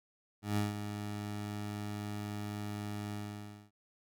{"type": "tone with ADSR envelope", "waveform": "20% pulse", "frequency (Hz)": 103.83, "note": "G#2", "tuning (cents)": 0, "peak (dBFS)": -24, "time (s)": [0.42, 3.71], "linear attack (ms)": 150, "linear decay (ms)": 160, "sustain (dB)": -9, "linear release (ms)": 580, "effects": []}